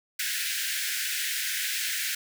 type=high-pass noise; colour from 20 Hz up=pink; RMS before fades=-30 dBFS; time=0.19-2.15 s; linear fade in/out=5 ms; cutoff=1500 Hz; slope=96 dB/octave; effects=none